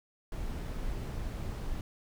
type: noise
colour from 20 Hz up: brown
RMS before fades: -36 dBFS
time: 0.32-1.81 s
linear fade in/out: 2 ms
effects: none